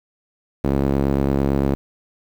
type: tone with band-pass filter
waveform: sawtooth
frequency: 68.9 Hz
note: C#2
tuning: 10 cents flat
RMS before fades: -19 dBFS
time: 0.64-1.75 s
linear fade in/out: 0 ms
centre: 310 Hz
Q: 0.95
effects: 7-bit